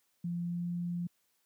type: tone with pitch glide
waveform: sine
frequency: 172.7 to 174 Hz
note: F3 to F3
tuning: -19 to -6 cents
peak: -32 dBFS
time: 0.24-1.07 s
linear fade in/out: 5 ms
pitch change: +13 cents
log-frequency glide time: 0.4-0.66 s
effects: white hiss -75 dBFS RMS until 1.45 s + high-pass 100 Hz 12 dB/octave